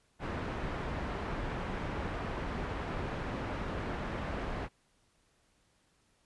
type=low-pass noise; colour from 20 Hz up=pink; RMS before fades=-37 dBFS; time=0.19-4.69 s; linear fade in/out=50 ms; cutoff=1800 Hz; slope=12 dB/octave; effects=pink hiss -71 dBFS RMS until 6.25 s + resampled to 24000 Hz